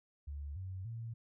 sine tone with pitch steps, 71.9 / 93.8 / 114.7 Hz, D2 / F#2 / A#2, -36 / +24 / -28 cents, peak -40 dBFS, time 0.27-1.14 s, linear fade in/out 10 ms, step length 290 ms, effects none

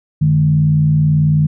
sine tone with frequency modulation, 151.7 Hz, D#3, 44 cents flat, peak -9 dBFS, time 0.21-1.47 s, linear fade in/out 10 ms, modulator 58.5 Hz, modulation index 0.49, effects none

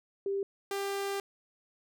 sine / sawtooth tone pair in turn, 394.9 / 396.6 Hz, G4 / G4, +13 / +20 cents, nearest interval unison, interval 7 cents, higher second, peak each -29 / -28 dBFS, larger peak second, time 0.26-0.43 / 0.71-1.2 s, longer second, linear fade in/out 2 ms, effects none

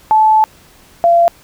sine tone pair in turn, 869 / 684.2 Hz, A5 / F5, -22 / -36 cents, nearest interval major third, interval 414 cents, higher first, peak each -6 dBFS, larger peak neither, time 0.11-0.44 / 1.04-1.28 s, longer first, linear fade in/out 0 ms, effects pink hiss -45 dBFS RMS until 1.43 s

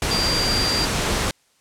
sine tone in noise, 4737 Hz, D8, 14 cents sharp, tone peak -21 dBFS, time 0.11-0.85 s, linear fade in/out 2 ms, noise pink, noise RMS -22 dBFS, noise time 0.02-1.31 s, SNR -2 dB, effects white hiss -61 dBFS RMS until 1.6 s + low-pass 9000 Hz 12 dB/octave

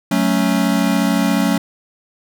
square chord, F# minor, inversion none, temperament equal with one note detuned, 185.96 / 220 / 277.2 Hz, F#3 / A3 / C#4, +9 / 0 / 0 cents, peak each -19 dBFS, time 0.11-1.58 s, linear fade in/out 5 ms, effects none

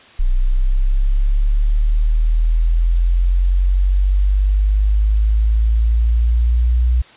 sine linear sweep, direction up, 30.3 to 60.9 Hz, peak -11 dBFS, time 0.19-7.02 s, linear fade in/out 10 ms, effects white hiss -44 dBFS RMS until 7.16 s + resampled to 8000 Hz

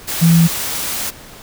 sine tone in noise, 166.6 Hz, E3, 19 cents sharp, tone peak -7 dBFS, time 0.21-0.48 s, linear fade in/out 20 ms, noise white, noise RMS -22 dBFS, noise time 0.07-1.11 s, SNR +12 dB, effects pink hiss -38 dBFS RMS until 1.42 s

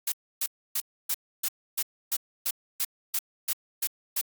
blue noise bursts, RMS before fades -27 dBFS, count 13, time 0.07-4.213 s, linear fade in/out 5 ms, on 51 ms, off 290 ms, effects Opus 48 kbps

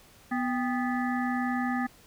harmonic tone with a mistuned harmonic, 246.9 Hz, B3, in tune, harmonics 1 / 3 / 5 / 7 / 8, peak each -28 / -33 / -37 / -36 / -41 dBFS, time 0.31-1.87 s, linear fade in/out 10 ms, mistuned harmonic 3, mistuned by +110 cents, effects pink hiss -56 dBFS RMS until 2.06 s

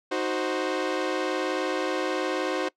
sawtooth chord, C diminished, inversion first, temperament equal, 311.1 / 370 / 523.3 Hz, Eb4 / Gb4 / C5, 0 / 0 / 0 cents, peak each -27 / -25 / -26 dBFS, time 0.11-2.69 s, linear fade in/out 10 ms, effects noise-tail reverb RT60 0.1 s tail -22 dB re dry + low-pass 5000 Hz 12 dB/octave

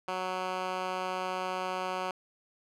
10% pulse tone with band-pass filter, 185 Hz, F#3, in tune, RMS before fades -34 dBFS, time 0.08-2.11 s, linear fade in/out 2 ms, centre 1300 Hz, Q 0.6, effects none

